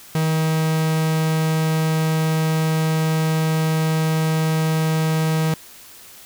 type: tone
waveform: 45% pulse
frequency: 158.6 Hz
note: D#3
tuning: 33 cents sharp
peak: -17 dBFS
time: 0.15-5.54 s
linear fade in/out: 2 ms
effects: white hiss -43 dBFS RMS until 6.25 s